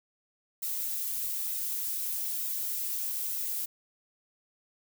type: noise with flanger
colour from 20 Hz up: violet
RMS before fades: -33 dBFS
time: 0.62-3.66 s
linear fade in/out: 10 ms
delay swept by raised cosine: 1.7 to 6.5 ms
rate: 1.1 Hz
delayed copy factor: -0.6
effects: none